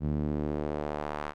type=tone with band-pass filter sweep; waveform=sawtooth; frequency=74.6 Hz; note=D2; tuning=28 cents sharp; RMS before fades=-32 dBFS; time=0-1.34 s; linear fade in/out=50 ms; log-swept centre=170 to 1200 Hz; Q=1.2; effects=none